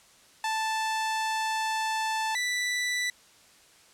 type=tone pair in turn; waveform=sawtooth; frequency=880 / 1975.5 Hz; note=A5 / B6; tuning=0 / 0 cents; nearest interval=octave + major second; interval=1400 cents; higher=second; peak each=-23 dBFS; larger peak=neither; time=0.44-2.35 / 2.35-3.1 s; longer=first; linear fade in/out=2 ms; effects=white hiss -57 dBFS RMS until 3.93 s + low-pass 9000 Hz 12 dB/octave